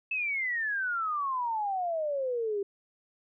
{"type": "exponential sweep", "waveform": "sine", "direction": "down", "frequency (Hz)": [2637, 391.3], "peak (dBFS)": -28, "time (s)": [0.11, 2.63], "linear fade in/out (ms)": 5, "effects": []}